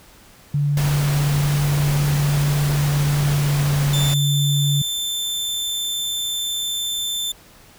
sine tone with pitch glide, 144.5 to 142.51 Hz, D3 to C#3, -28 to +48 cents, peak -16 dBFS, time 0.54-4.82 s, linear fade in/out 5 ms, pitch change -24 cents, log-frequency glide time 3.15-4.14 s
pink noise, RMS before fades -27 dBFS, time 0.77-4.14 s, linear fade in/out 2 ms
sawtooth tone, 3547 Hz, A7, 13 cents sharp, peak -19 dBFS, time 3.93-7.32 s, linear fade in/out 5 ms
effects pink hiss -48 dBFS RMS until 7.78 s

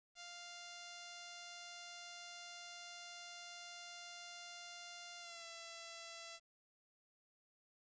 5% pulse tone with pitch glide, 698.5 to 670 Hz, F5 to E5, 0 to +28 cents, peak -38 dBFS, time 0.15-6.4 s, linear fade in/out 50 ms, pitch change -72 cents, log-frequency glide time 5.2-5.45 s, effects resampled to 16000 Hz + 12-bit

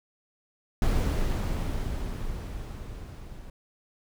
brown noise with level ramp, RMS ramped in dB -23 to -43 dBFS, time 0.82-3.5 s, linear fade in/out 2 ms, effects none

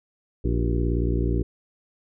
harmonic tone with a mistuned harmonic, 58.6 Hz, A#1, 10 cents sharp, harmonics 1 / 2 / 3 / 4 / 5 / 6 / 7 / 8, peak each -23 / -27 / -32 / -35 / -30 / -32 / -32 / -38 dBFS, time 0.44-1.43 s, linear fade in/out 10 ms, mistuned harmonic 7, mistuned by -91 cents, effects none

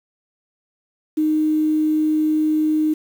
sine tone with quantisation, 309 Hz, D#4, 12 cents flat, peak -15 dBFS, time 1.17-2.94 s, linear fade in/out 10 ms, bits 7, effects none

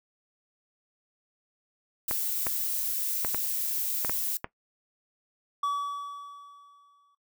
violet noise, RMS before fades -30 dBFS, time 2.08-4.37 s, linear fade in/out 2 ms
clicks, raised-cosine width 0.5 ms, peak -16 dBFS, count 7, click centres 2.111 / 2.468 / 3.248 / 3.346 / 4.048 / 4.096 / 4.444 s
triangle tone with exponential decay, 1142 Hz, D6, 49 cents flat, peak -22 dBFS, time 5.63-7.15 s, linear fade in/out 5 ms, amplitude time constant 330 ms
effects noise-tail reverb RT60 0.1 s tail -17 dB re dry

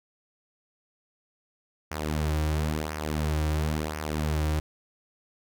sawtooth tone with flanger, 76.8 Hz, D#2, 22 cents flat, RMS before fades -28 dBFS, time 1.91-4.6 s, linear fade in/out 5 ms, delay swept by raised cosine 0.25 to 4.75 ms, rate 0.97 Hz, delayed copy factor -0.65, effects none

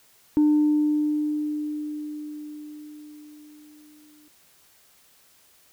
sine tone with exponential decay, 300.1 Hz, D4, 38 cents sharp, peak -13 dBFS, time 0.37-4.28 s, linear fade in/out 0 ms, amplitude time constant 850 ms, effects tanh soft clip ceiling -13 dBFS + white hiss -58 dBFS RMS until 5.72 s

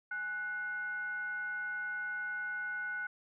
sine tone with frequency modulation, 1480 Hz, F#6, in tune, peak -35 dBFS, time 0.11-3.07 s, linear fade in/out 5 ms, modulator 649 Hz, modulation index 0.34, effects none

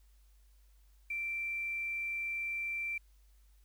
sine tone with quantisation, 2349 Hz, D7, in tune, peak -34 dBFS, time 1.1-2.98 s, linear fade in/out 5 ms, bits 10, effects added 50 Hz sine -60 dBFS peak until 3.64 s + white hiss -74 dBFS RMS until 3.64 s

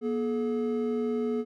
triangle tone pair together, 239.7 / 428 Hz, A#3 / A4, +48 / -48 cents, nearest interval minor seventh, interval 1004 cents, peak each -27 dBFS, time 0.01-1.45 s, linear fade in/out 50 ms, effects none

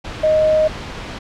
sine tone in noise, 622.3 Hz, D#5, in tune, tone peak -11 dBFS, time 0.23-0.68 s, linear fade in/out 10 ms, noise pink, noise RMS -29 dBFS, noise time 0.04-1.19 s, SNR +15 dB, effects low-pass 4000 Hz 12 dB/octave

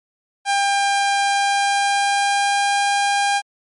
sawtooth tone with pitch glide, 799 to 805 Hz, G5 to G5, +33 to +46 cents, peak -12 dBFS, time 0.45-3.42 s, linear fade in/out 50 ms, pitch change +13 cents, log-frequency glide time 1.2-2.84 s, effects MP3 48 kbps

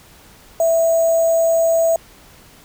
sine tone with sample-and-hold, 659.3 Hz, E5, in tune, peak -12 dBFS, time 0.6-1.96 s, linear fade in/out 2 ms, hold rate 7350 Hz, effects pink hiss -46 dBFS RMS until 2.64 s

